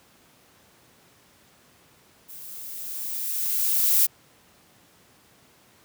violet noise with level ramp, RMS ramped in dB -42 to -18 dBFS, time 2.28-4.07 s, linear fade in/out 20 ms, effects pink hiss -57 dBFS RMS until 5.84 s + high-pass 100 Hz 12 dB/octave

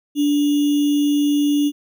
sine tone with sample-and-hold, 290.7 Hz, D4, 18 cents flat, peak -14 dBFS, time 0.15-1.72 s, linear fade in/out 50 ms, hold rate 3150 Hz, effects none

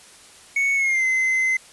triangle tone with pitch glide, 2217 to 2057 Hz, C#7 to C7, 0 to -30 cents, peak -16 dBFS, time 0.56-1.57 s, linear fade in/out 5 ms, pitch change -130 cents, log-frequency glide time 0.75-1.05 s, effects white hiss -47 dBFS RMS until 1.72 s + resampled to 24000 Hz

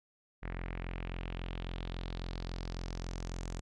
sawtooth tone with low-pass filter sweep, 43.65 Hz, F1, in tune, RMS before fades -40 dBFS, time 0.42-3.61 s, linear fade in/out 20 ms, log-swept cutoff 2000 to 7200 Hz, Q 2.9, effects none

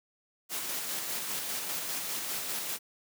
white noise with tremolo, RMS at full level -34 dBFS, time 0.49-2.79 s, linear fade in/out 50 ms, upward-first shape square, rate 5 Hz, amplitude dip 25%, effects high-pass 150 Hz 12 dB/octave

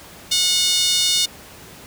5% pulse tone with high-pass filter, 728 Hz, F#5, 28 cents flat, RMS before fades -18 dBFS, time 0.31-1.26 s, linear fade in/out 10 ms, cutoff 3500 Hz, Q 2.6, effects pink hiss -41 dBFS RMS until 1.86 s + high-pass 60 Hz 12 dB/octave

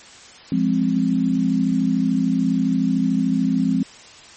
sine chord, F minor, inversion none, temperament equal, 174.61 / 207.7 / 261.6 Hz, F3 / Ab3 / C4, 0 / 0 / 0 cents, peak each -22 / -21 / -19 dBFS, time 0.52-3.83 s, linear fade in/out 2 ms, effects white hiss -43 dBFS RMS until 4.36 s + MP3 32 kbps

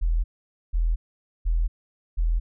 sine tone bursts, 41.2 Hz, E1, in tune, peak -19 dBFS, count 4, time 0.01-2.4 s, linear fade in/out 20 ms, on 230 ms, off 490 ms, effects none

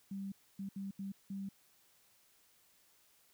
sine tone bursts at uneven times, 196 Hz, G3, in tune, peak -39 dBFS, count 5, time 0.11-0.32 / 0.59-0.69 / 0.76-0.91 / 0.99-1.12 / 1.3-1.49 s, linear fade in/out 5 ms, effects white hiss -69 dBFS RMS until 3.33 s

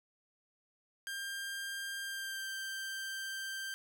sawtooth tone with pitch glide, 1596 to 1571.3 Hz, G6 to G6, +31 to +4 cents, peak -35 dBFS, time 1.07-3.74 s, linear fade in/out 0 ms, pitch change -27 cents, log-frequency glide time 2.01-2.51 s, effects none

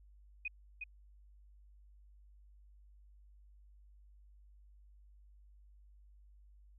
sine tone with echo, 2491 Hz, D#7, 1 cent sharp, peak -36 dBFS, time 0.45-0.48 s, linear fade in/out 5 ms, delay 360 ms, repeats 1, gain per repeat -4 dB, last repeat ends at 0.84 s, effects added 50 Hz sine -58 dBFS peak until 6.78 s

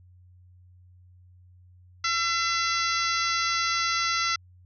harmonic tone, 676 Hz, E5, 43 cents sharp, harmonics 2 / 3 / 4 / 5 / 6 / 7 / 8 / 9, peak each -27 / -30 / -35 / -36 / -34 / -33 / -36 / -35 dBFS, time 2.04-4.36 s, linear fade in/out 5 ms, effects added 90 Hz sine -51 dBFS peak until 4.65 s

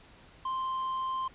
sine tone with tanh clipping, 1046.5 Hz, C6, in tune, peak -31 dBFS, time 0.45-1.28 s, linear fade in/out 5 ms, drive 4 dB, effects pink hiss -56 dBFS RMS until 1.34 s + resampled to 8000 Hz

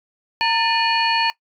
sine tone cluster, 920 / 1776 / 2451 / 2910 / 4384 Hz, A#5 / A6 / D#7 / F#7 / C#8, -23 / +16 / -27 / -29 / -20 cents, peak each -19 / -25 / -21 / -26 / -24 dBFS, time 0.41-1.3 s, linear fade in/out 0 ms, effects noise-tail reverb RT60 0.1 s tail -19 dB re dry + tanh soft clip ceiling -5 dBFS

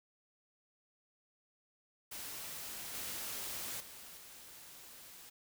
white noise with level steps, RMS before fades -45 / -42 / -52 / -54 dBFS, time 2.11-5.3 s, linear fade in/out 10 ms, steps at 2.94 / 3.8 / 4.17 s, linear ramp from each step 5 ms, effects none

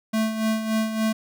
square tone with tremolo, 220 Hz, A3, in tune, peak -20 dBFS, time 0.13-1.13 s, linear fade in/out 10 ms, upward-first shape sine, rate 3.5 Hz, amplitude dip 60%, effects none

